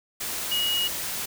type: tone in noise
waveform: sine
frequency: 2894 Hz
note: F#7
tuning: 39 cents flat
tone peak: -23 dBFS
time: 0.51-0.88 s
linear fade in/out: 10 ms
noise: white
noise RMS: -31 dBFS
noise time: 0.2-1.26 s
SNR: +5 dB
effects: none